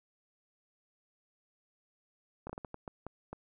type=slowing click train; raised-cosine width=1 ms; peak=-27 dBFS; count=9; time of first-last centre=2.47-3.33 s; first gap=25 ms; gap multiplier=1.4; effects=none